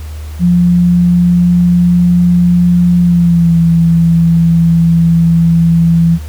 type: tone with pitch glide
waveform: sine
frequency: 175.6 to 166.99 Hz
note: F3 to E3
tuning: +10 to +23 cents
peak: -5 dBFS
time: 0.39-6.19 s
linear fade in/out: 50 ms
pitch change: -87 cents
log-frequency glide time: 2.99-3.57 s
effects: added 76 Hz sine -21 dBFS peak until 6.28 s + pink hiss -37 dBFS RMS until 6.28 s